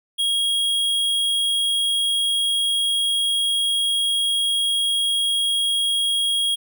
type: tone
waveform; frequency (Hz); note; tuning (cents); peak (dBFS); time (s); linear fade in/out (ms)
square; 3285; G#7; -20; -19; 0.18-6.56; 20
effects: none